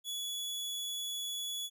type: tone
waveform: sawtooth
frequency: 3398 Hz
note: G#7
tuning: 39 cents sharp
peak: -33 dBFS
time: 0.04-1.7 s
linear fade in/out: 50 ms
effects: none